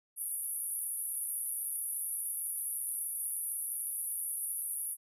pink band-pass noise, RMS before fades -37 dBFS, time 0.16-4.97 s, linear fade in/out 50 ms, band 9800 to 12000 Hz, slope 96 dB/octave, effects none

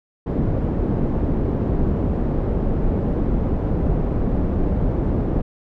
pink low-pass noise, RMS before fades -20 dBFS, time 0.26-5.42 s, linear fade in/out 10 ms, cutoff 420 Hz, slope 12 dB/octave, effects none

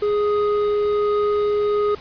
triangle tone pair together, 415.3 / 1247.2 Hz, G#4 / D#6, 0 / +4 cents, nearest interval octave + perfect fifth, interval 1904 cents, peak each -15 / -26 dBFS, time 0.02-1.95 s, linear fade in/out 5 ms, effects pink hiss -41 dBFS RMS until 2 s + resampled to 11025 Hz

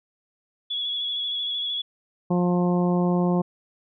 sine tone with vibrato, 3384 Hz, G#7, 32 cents sharp, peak -25 dBFS, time 0.7-1.82 s, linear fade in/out 10 ms, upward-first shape square, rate 13 Hz, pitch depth 23 cents each way
harmonic tone, 177.4 Hz, F3, 27 cents sharp, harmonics 1 / 2 / 3 / 4 / 5 / 6, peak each -20 / -26 / -30 / -32 / -34 / -36 dBFS, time 2.3-3.42 s, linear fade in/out 10 ms
effects none

